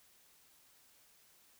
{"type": "silence", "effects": ["white hiss -66 dBFS RMS until 1.59 s"]}